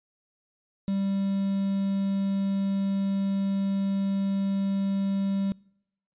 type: tone with quantisation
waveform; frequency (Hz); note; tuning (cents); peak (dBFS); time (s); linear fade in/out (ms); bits
triangle; 196; G3; 0; -22; 0.88-5.52; 0; 7
effects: noise-tail reverb RT60 0.8 s tail -26 dB re dry + resampled to 8000 Hz